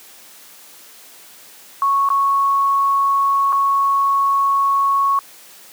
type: tone with dropouts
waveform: sine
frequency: 1106 Hz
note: C#6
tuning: 4 cents flat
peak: -13 dBFS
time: 1.82-5.19 s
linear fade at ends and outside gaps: 1 ms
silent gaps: 2.089-2.102 / 3.524-3.528 s
effects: white hiss -43 dBFS RMS until 5.72 s + high-pass 200 Hz 12 dB/octave